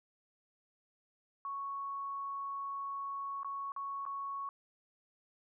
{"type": "tone with dropouts", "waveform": "sine", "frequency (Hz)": 1108.7, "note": "C#6", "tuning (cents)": 0, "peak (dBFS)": -37, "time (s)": [1.45, 4.49], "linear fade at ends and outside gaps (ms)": 1, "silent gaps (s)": [[3.432, 3.446], [3.72, 3.763], [4.053, 4.063]], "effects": []}